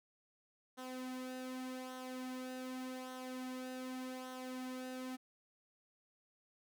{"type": "tone with flanger", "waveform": "sawtooth", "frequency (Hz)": 256.2, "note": "C4", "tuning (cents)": -36, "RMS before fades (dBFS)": -45, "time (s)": [0.77, 5.17], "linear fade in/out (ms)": 20, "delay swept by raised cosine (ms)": [0.41, 3.01], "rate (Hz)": 0.85, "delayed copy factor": -0.6, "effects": []}